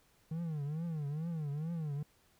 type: tone with vibrato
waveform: triangle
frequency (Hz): 155.5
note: D#3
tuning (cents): -1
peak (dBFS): -33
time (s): 0.31-2.03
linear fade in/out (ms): 5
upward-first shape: triangle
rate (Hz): 2.3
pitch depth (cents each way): 190
effects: pink hiss -69 dBFS RMS until 2.39 s